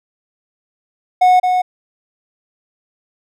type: tone with echo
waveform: triangle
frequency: 732 Hz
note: F#5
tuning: 19 cents flat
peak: -5 dBFS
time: 1.21-1.4 s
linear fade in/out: 10 ms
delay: 220 ms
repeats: 1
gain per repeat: -5 dB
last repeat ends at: 1.62 s
effects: none